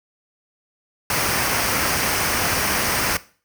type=noise with comb filter; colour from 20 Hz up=pink; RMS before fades=-21 dBFS; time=1.1-3.17 s; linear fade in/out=2 ms; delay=0.27 ms; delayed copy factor=-0.5; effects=noise-tail reverb RT60 0.4 s tail -18 dB re dry + high-pass 60 Hz 12 dB/octave